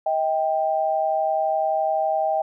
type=tone pair together; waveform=sine; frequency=635 / 786.8 Hz; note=D#5 / G5; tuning=+35 / +6 cents; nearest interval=major third; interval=371 cents; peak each=-22 dBFS; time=0.06-2.42 s; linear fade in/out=5 ms; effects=none